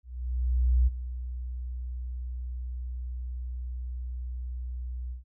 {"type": "tone with ADSR envelope", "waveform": "sine", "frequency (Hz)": 61.74, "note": "B1", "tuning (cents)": 0, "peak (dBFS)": -18, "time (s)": [0.03, 5.24], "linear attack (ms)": 840, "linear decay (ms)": 22, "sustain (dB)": -14, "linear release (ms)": 130, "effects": []}